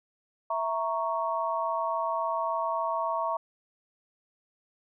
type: chord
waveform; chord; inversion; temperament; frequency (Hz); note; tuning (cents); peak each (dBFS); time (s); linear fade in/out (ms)
sine; A# diminished; second; equal; 659.3 / 932.3 / 1108.7; E5 / A#5 / C#6; 0 / 0 / 0; -31; 0.5-3.37; 5
effects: none